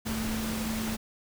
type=tone in noise; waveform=sine; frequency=220.7 Hz; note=A3; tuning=5 cents sharp; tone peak=-31 dBFS; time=0.05-0.97 s; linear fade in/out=20 ms; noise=pink; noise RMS=-35 dBFS; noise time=0.05-0.97 s; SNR=+1 dB; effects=none